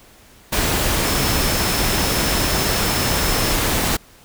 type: tone in noise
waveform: sine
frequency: 5274 Hz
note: E8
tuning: in tune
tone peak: -28 dBFS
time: 1.05-3.54 s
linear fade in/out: 10 ms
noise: pink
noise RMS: -19 dBFS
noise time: 0.52-3.97 s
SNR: -12 dB
effects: pink hiss -48 dBFS RMS until 4.24 s